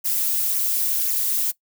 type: noise with flanger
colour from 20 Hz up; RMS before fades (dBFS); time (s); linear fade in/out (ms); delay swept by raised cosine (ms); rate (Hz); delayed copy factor
violet; -22; 0.04-1.52; 20; 0.23 to 5.23; 1.9; -0.65
effects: noise-tail reverb RT60 0.1 s tail -19 dB re dry